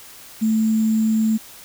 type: tone with sample-and-hold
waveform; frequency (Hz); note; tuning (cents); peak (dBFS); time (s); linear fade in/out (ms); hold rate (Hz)
sine; 220; A3; 0; -15; 0.41-1.38; 20; 7350
effects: white hiss -42 dBFS RMS until 1.64 s